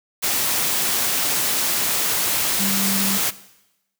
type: tone in noise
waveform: sine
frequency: 196 Hz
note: G3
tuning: in tune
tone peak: -24 dBFS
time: 2.59-3.18 s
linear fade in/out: 20 ms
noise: white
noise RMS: -21 dBFS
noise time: 0.22-3.31 s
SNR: -6 dB
effects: noise-tail reverb RT60 0.9 s tail -17 dB re dry + high-pass 100 Hz 12 dB/octave